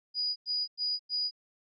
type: tone bursts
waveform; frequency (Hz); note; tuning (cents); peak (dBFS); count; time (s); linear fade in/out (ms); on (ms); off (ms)
sine; 4913; D#8; -23; -28; 4; 0.14-1.311; 50; 220; 97
effects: none